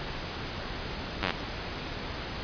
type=slowing click train; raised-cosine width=0.3 ms; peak=-11 dBFS; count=8; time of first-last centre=1.23-1.307 s; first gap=10 ms; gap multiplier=1.03; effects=pink hiss -36 dBFS RMS until 2.43 s + resampled to 11025 Hz